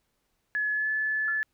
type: tone with pitch glide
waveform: sine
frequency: 1704 to 1730.8 Hz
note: G#6 to A6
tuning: +44 to -29 cents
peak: -25 dBFS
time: 0.55-1.43 s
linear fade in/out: 0 ms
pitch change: +27 cents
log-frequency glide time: 0.72-0.89 s
type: tone with exponential decay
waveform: sine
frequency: 1372 Hz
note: F6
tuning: 31 cents flat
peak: -30 dBFS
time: 1.28-1.44 s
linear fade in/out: 1 ms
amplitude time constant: 33 ms
effects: pink hiss -75 dBFS RMS until 1.53 s